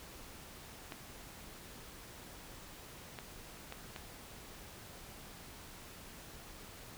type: clicks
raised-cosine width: 0.3 ms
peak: -27 dBFS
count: 4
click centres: 0.922 / 3.188 / 3.724 / 3.962 s
effects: pink hiss -52 dBFS RMS until 6.97 s